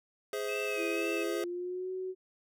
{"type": "chord", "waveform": "square", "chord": "Ab augmented", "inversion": "none", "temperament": "just", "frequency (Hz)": [415.3, 519.1, 648.9], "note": ["Ab4", "C5", "E5"], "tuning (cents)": [0, -14, -27], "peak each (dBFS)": [-36, -39, -42], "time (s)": [0.33, 1.44], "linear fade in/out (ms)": 2}
{"type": "tone with vibrato", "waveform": "sine", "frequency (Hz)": 2578, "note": "E7", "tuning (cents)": -39, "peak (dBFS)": -36, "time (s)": [0.48, 1.24], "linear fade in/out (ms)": 10, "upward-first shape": "sine", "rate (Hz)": 2, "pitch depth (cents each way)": 49}
{"type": "tone with pitch glide", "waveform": "sine", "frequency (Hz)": [336.2, 373], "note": ["E4", "F#4"], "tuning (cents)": [34, 14], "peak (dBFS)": -34, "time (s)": [0.76, 2.15], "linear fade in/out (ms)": 50, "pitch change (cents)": 180, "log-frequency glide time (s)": [1.21, 1.91]}
{"effects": []}